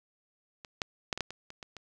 clicks, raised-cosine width 0.2 ms, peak -27 / -13 / -12 / -19 / -13 / -24 / -28 / -25 / -27 dBFS, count 9, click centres 0.648 / 0.818 / 1.128 / 1.176 / 1.207 / 1.306 / 1.504 / 1.628 / 1.767 s, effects none

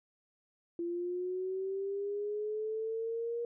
sine linear sweep, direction up, 340.1 to 474 Hz, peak -33 dBFS, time 0.79-3.45 s, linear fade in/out 2 ms, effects none

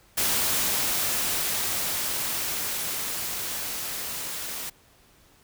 white noise with level ramp, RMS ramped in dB -24 to -34 dBFS, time 0.17-4.7 s, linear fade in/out 10 ms, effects pink hiss -58 dBFS RMS until 5.43 s

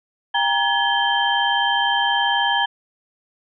sine tone cluster, 800 / 939 / 1699 / 3134 Hz, G5 / A#5 / G#6 / G7, +35 / +12 / +39 / -1 cents, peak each -22 dBFS, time 0.34-2.66 s, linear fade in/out 10 ms, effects none

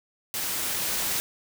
white noise with level ramp, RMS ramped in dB -30 to -27 dBFS, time 0.34-1.2 s, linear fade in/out 0 ms, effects none

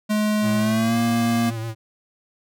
square tone with pitch glide, 211.9 to 233.8 Hz, G#3 to A#3, +35 to +5 cents, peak -19 dBFS, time 0.09-1.51 s, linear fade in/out 20 ms, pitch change +170 cents, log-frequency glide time 0.57-0.98 s
square tone with vibrato, 113 Hz, A2, 47 cents sharp, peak -27 dBFS, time 0.41-1.75 s, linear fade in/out 50 ms, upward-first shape sine, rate 8.2 Hz, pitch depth 38 cents each way
effects none

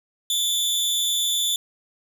sawtooth tone with amplitude modulation, 3512 Hz, A7, 4 cents flat, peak -15 dBFS, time 0.3-1.56 s, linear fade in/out 2 ms, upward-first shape sine, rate 291 Hz, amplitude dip 55%, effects none

